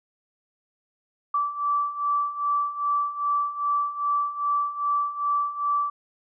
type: beating tone pair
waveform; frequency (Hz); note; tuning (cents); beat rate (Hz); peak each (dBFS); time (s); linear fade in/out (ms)
sine; 1159 / 1161.5; D6 / D6; -23 / -20; 2.5; -28 / -24; 1.34-5.9; 5
effects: none